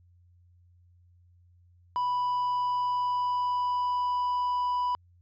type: tone with hard clipping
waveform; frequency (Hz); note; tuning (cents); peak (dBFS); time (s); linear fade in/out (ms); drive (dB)
triangle; 987.8; B5; 0; -26; 1.96-4.95; 0; 5
effects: added 88 Hz sine -57 dBFS peak until 5.21 s + resampled to 16000 Hz